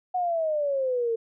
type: exponential sweep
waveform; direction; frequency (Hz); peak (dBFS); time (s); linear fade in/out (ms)
sine; down; 740 to 448.9; -23; 0.14-1.16; 10
effects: none